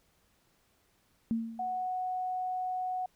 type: tone with exponential decay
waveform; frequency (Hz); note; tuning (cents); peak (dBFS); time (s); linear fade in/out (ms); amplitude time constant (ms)
sine; 227.4; A#3; -43; -25; 1.31-1.87; 0; 120
type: tone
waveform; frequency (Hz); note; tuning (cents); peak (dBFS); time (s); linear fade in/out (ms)
sine; 738; F#5; -5; -31; 1.59-3.06; 5
effects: pink hiss -70 dBFS RMS until 3.15 s